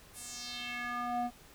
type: tone with band-pass filter sweep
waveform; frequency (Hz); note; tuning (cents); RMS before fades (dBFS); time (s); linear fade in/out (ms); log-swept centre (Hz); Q
square; 242.5; B3; -31; -38; 0.13-1.31; 50; 11000 to 530; 2.7
effects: pink hiss -57 dBFS RMS until 1.54 s